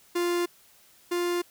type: tone pair in turn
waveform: 45% pulse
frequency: 349.2 / 350.5 Hz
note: F4 / F4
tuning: 0 / +6 cents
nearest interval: unison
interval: 6 cents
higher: second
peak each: -24 / -25 dBFS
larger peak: first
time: 0.15-0.46 / 1.11-1.42 s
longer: neither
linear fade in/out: 10 ms
effects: white hiss -58 dBFS RMS until 1.5 s